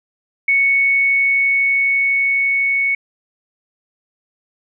sine tone with level ramp, 2217 Hz, C#7, in tune, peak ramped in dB -11 to -14 dBFS, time 0.48-2.95 s, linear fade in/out 5 ms, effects none

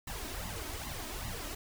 pink noise with flanger, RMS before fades -40 dBFS, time 0.07-1.55 s, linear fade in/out 5 ms, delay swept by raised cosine 1 to 3.2 ms, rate 2.5 Hz, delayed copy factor +0.8, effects none

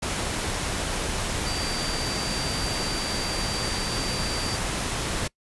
sine tone in noise, 4669 Hz, D8, 11 cents flat, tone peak -32 dBFS, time 1.46-4.57 s, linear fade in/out 10 ms, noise pink, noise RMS -28 dBFS, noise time 0.02-5.28 s, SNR -7 dB, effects noise-tail reverb RT60 0.1 s tail -24 dB re dry + resampled to 24000 Hz

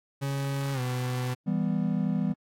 40% pulse tone with pitch glide, 138.59 to 125.63 Hz, C#3 to B2, 0 to +30 cents, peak -27 dBFS, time 0.21-1.35 s, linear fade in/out 20 ms, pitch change -170 cents, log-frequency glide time 0.73-0.8 s
triangle chord, E minor, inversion none, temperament equal with one note detuned, 164.81 / 197.7 / 246.9 Hz, E3 / G3 / B3, 0 / +15 / 0 cents, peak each -27 / -26 / -29 dBFS, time 1.46-2.34 s, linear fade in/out 20 ms
effects AAC 48 kbps

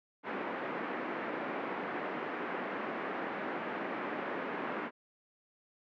pink band-pass noise, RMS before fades -38 dBFS, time 0.23-4.91 s, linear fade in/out 50 ms, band 230 to 2100 Hz, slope 24 dB/octave, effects none

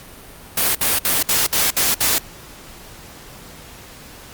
white noise bursts, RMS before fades -17 dBFS, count 7, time 0.57-2.184 s, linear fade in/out 5 ms, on 180 ms, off 59 ms, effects pink hiss -40 dBFS RMS until 4.33 s + Opus 48 kbps

